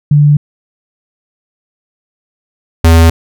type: tone pair in turn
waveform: sine / square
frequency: 146.83 / 82.41 Hz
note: D3 / E2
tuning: 0 / 0 cents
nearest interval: minor seventh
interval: 1000 cents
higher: first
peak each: -3 dBFS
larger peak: neither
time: 0.11-0.37 / 2.84-3.1 s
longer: neither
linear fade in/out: 5 ms
effects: none